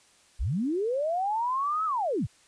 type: linear two-way sweep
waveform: sine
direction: up then down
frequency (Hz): 33.83 to 1314 to 62.7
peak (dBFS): -25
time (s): 0.39-2.27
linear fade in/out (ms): 20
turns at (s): 1.85
effects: white hiss -60 dBFS RMS until 2.47 s + resampled to 22050 Hz